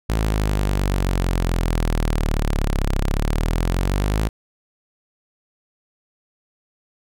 sawtooth exponential two-way sweep, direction down then up, 55 to 33.27 to 55 Hz, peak -14 dBFS, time 0.09-4.29 s, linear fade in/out 10 ms, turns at 2.99 s, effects none

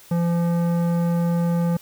sine tone with tanh clipping, 170.9 Hz, F3, 37 cents flat, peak -20 dBFS, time 0.11-1.77 s, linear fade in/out 5 ms, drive 14 dB, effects white hiss -48 dBFS RMS until 1.81 s

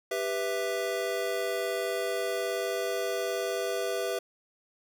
square chord, E minor, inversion first, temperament just, 395.6 / 494.4 / 659.3 Hz, G4 / B4 / E5, +16 / +2 / 0 cents, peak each -34 dBFS, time 0.11-4.19 s, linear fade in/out 5 ms, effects none

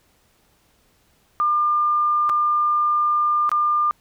sine tone with dropouts, 1200 Hz, D6, 37 cents sharp, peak -16 dBFS, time 1.4-3.91 s, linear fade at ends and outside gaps 0 ms, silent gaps 2.293-2.297 / 3.493-3.516 s, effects pink hiss -61 dBFS RMS until 4 s

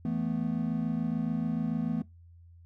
triangle chord, E suspended fourth, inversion none, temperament equal, 164.81 / 220 / 246.9 Hz, E3 / A3 / B3, 0 / 0 / 0 cents, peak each -31 / -30 / -31 dBFS, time 0.05-2.02 s, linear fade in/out 2 ms, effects noise-tail reverb RT60 0.2 s tail -22 dB re dry + added 85 Hz sine -51 dBFS peak until 2.65 s

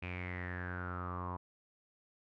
sawtooth tone with low-pass filter sweep, 89.8 Hz, F2, 49 cents sharp, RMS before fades -41 dBFS, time 0.02-1.37 s, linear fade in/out 10 ms, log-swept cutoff 2500 to 1000 Hz, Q 9.5, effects none

